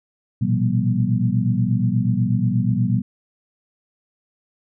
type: tone cluster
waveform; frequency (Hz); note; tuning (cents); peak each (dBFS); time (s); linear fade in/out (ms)
sine; 116.1 / 124.4 / 168.2 / 191.9 / 238.8; A#2 / B2 / E3 / G3 / A#3; -7 / +13 / +35 / -37 / +42; -22 / -21 / -27 / -22 / -25; 0.41-3.02; 10
effects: none